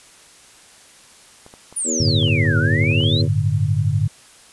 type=clicks; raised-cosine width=1 ms; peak=-27 dBFS; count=11; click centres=1.464 / 1.539 / 1.726 / 2.083 / 2.23 / 2.282 / 2.454 / 2.839 / 2.914 / 3.006 / 3.038 s
type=exponential two-way sweep; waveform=sine; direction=down then up; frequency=9956 to 1396.9 to 4232 Hz; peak=-20 dBFS; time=1.76-3.22 s; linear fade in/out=10 ms; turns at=2.58 s
type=harmonic tone; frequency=80 Hz; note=D#2; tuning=49 cents sharp; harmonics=3 / 4 / 5 / 6 / 7; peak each=-25 / -27 / -29 / -31 / -32 dBFS; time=1.84-3.29 s; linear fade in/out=50 ms
type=chord; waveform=sine; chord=G suspended second; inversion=none; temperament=just; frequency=98 / 110.25 / 147 Hz; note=G2 / A2 / D3; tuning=0 / +4 / +2 cents; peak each=-20 dBFS; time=2-4.08 s; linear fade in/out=5 ms
effects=white hiss -47 dBFS RMS until 4.52 s + resampled to 24000 Hz